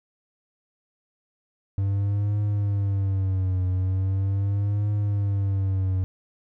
triangle tone with vibrato, 97.7 Hz, G2, 5 cents flat, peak -19 dBFS, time 1.78-6.04 s, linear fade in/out 0 ms, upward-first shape triangle, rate 0.4 Hz, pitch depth 110 cents each way, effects none

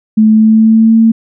sine tone with pitch glide, 217.3 to 225 Hz, A3 to A3, -21 to +39 cents, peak -3 dBFS, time 0.17-1.12 s, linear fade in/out 10 ms, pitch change +60 cents, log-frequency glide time 0.3-0.97 s, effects none

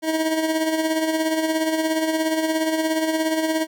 25% pulse tone with tremolo, 318.2 Hz, D#4, 39 cents sharp, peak -14 dBFS, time 0.02-3.67 s, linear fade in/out 50 ms, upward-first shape sine, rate 17 Hz, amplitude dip 50%, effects none

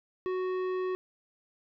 sine tone with tanh clipping, 370.1 Hz, F#4, in tune, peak -31 dBFS, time 0.26-0.95 s, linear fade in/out 0 ms, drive 13 dB, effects none

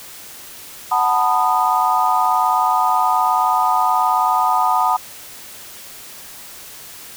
sine chord, B dominant seventh, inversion second, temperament just, 740.8 / 889 / 987.8 / 1234.7 Hz, F#5 / A5 / B5 / D#6, +2 / +18 / 0 / -14 cents, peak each -19 dBFS, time 0.91-4.97 s, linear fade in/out 10 ms, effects white hiss -37 dBFS RMS until 7.16 s

